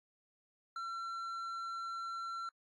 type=tone with tanh clipping; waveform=sine; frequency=1355 Hz; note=E6; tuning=47 cents sharp; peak=-40 dBFS; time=0.76-2.49 s; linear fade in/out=2 ms; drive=7 dB; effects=AAC 48 kbps